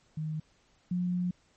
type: tone pair in turn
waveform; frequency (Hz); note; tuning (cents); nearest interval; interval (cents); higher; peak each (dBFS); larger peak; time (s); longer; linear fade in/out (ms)
sine; 155.56 / 178.83; D#3 / F3; 0 / +41; major second; 241; second; -31 / -27; second; 0.17-0.4 / 0.91-1.31; second; 5
effects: pink hiss -67 dBFS RMS until 1.56 s + MP3 32 kbps